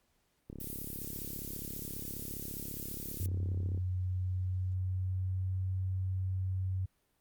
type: click train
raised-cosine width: 3 ms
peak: -31 dBFS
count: 115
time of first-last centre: 0.5-3.776 s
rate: 34.8 Hz
type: noise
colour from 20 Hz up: violet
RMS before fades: -42 dBFS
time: 0.6-3.26 s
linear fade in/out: 2 ms
type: tone with pitch glide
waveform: sine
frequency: 91.7 to 93.74 Hz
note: F#2 to F#2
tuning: -15 to +23 cents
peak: -31 dBFS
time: 3.2-6.86 s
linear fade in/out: 10 ms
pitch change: +38 cents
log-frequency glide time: 3.94-5.74 s
effects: pink hiss -75 dBFS RMS until 7.2 s + Opus 48 kbps